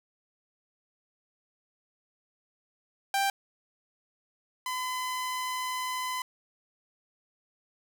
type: tone pair in turn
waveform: sawtooth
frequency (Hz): 788 / 1014.1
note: G5 / B5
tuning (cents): +9 / +46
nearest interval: major third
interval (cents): 437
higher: second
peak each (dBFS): -21 / -27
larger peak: first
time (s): 3.14-3.3 / 4.66-6.22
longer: second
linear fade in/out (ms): 2
effects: none